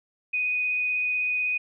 sine tone with vibrato, 2489 Hz, D#7, in tune, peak -23 dBFS, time 0.33-1.58 s, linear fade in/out 10 ms, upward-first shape sine, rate 16 Hz, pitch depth 11 cents each way, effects none

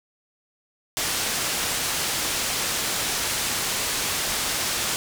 white low-pass noise, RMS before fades -26 dBFS, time 0.97-4.96 s, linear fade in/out 0 ms, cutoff 8700 Hz, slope 12 dB/octave, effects none

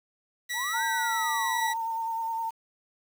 sawtooth tone, 1943 Hz, B6, 29 cents flat, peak -26 dBFS, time 0.49-1.74 s, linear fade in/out 20 ms
sine linear two-way sweep, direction up then down, 816 to 1618 to 816 Hz, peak -32 dBFS, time 0.53-1.74 s, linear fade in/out 50 ms, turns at 0.84 s
sine tone with vibrato, 908 Hz, A#5, 46 cents flat, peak -28 dBFS, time 0.73-2.51 s, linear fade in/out 20 ms, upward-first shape sine, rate 9.7 Hz, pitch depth 20 cents each way
effects 8-bit

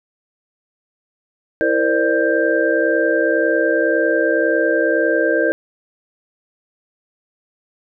sine tone cluster, 330.1 / 463.1 / 525 / 595 / 1580 Hz, E4 / A#4 / C5 / D5 / G6, +2 / -11 / +6 / +22 / +13 cents, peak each -20 dBFS, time 1.61-5.52 s, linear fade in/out 0 ms, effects none

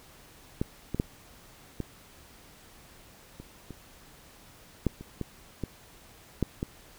clicks, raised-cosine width 3 ms, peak -14 / -18 / -12 / -19 / -29 / -27 / -11 / -28 / -19 / -18 / -12 / -17 dBFS, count 12, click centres 0.615 / 0.946 / 0.999 / 1.803 / 3.4 / 3.707 / 4.867 / 5.01 / 5.213 / 5.637 / 6.427 / 6.629 s, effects pink hiss -54 dBFS RMS until 6.98 s

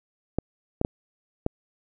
clicks, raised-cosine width 2 ms, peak -10 dBFS, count 4, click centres 0.386 / 0.814 / 0.849 / 1.464 s, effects none

